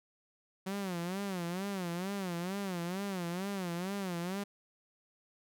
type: tone with vibrato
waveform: sawtooth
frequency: 185 Hz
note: F#3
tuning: in tune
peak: -31 dBFS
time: 0.66-4.44 s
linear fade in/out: 10 ms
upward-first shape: sine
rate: 2.2 Hz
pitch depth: 150 cents each way
effects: none